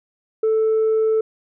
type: tone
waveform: sine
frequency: 440 Hz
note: A4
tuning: in tune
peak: -13 dBFS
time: 0.43-1.21 s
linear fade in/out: 5 ms
effects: tanh soft clip ceiling -13 dBFS